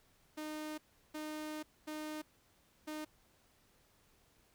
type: tone bursts at uneven times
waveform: sawtooth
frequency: 306.7 Hz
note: D#4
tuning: 25 cents flat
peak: -37 dBFS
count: 4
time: 0.37-0.78 / 1.14-1.63 / 1.87-2.22 / 2.87-3.05 s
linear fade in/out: 10 ms
effects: pink hiss -70 dBFS RMS until 4.54 s